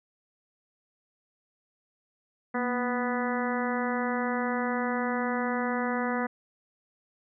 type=harmonic tone with a mistuned harmonic; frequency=246.9 Hz; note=B3; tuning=in tune; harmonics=1 / 2 / 3 / 4 / 5 / 6 / 7 / 8; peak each=-30 / -33 / -35 / -36 / -37 / -38 / -38 / -39 dBFS; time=2.54-6.27 s; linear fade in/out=10 ms; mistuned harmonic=1; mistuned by=-58 cents; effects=none